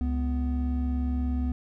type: tone pair together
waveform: triangle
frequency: 69.3 / 248.5 Hz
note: C#2 / B3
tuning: 0 / +11 cents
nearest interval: octave + minor seventh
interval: 2211 cents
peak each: -24 / -28 dBFS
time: 0.01-1.52 s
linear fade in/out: 0 ms
effects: none